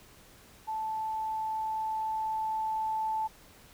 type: tone with level ramp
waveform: sine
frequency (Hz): 876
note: A5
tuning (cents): -8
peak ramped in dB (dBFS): -31 to -28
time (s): 0.67-3.28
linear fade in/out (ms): 20
effects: pink hiss -56 dBFS RMS until 3.73 s